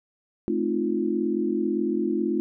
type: chord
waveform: sine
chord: F dominant seventh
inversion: first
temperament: equal with one note detuned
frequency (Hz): 216.7 / 261.6 / 311.1 / 349.2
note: A3 / C4 / Eb4 / F4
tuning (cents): -26 / 0 / 0 / 0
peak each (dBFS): -28 / -30 / -28 / -26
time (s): 0.48-2.4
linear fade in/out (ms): 0
effects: none